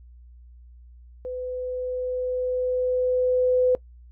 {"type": "tone with level ramp", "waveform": "sine", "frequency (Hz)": 504, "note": "B4", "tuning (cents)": 35, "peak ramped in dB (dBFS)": [-29, -16], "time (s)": [1.25, 3.75], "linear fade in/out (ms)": 0, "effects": ["noise-tail reverb RT60 0.1 s tail -21 dB re dry", "added 60 Hz sine -45 dBFS peak until 4.11 s"]}